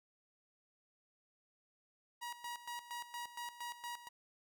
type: tone with tremolo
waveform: sawtooth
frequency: 957 Hz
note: A#5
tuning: 45 cents sharp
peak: -38 dBFS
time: 2.21-4.09 s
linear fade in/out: 20 ms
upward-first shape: square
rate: 4.3 Hz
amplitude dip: 75%
effects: none